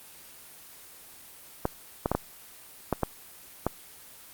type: clicks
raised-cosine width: 1 ms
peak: -10 dBFS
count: 7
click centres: 1.654 / 2.059 / 2.116 / 2.15 / 2.927 / 3.033 / 3.666 s
effects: white hiss -49 dBFS RMS until 4.33 s + Opus 24 kbps